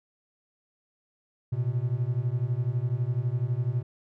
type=beating tone pair; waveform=triangle; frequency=116.54 / 128.54 Hz; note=A#2 / C3; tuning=0 / -30 cents; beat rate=12 Hz; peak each=-26 dBFS; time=1.52-3.83 s; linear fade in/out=10 ms; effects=none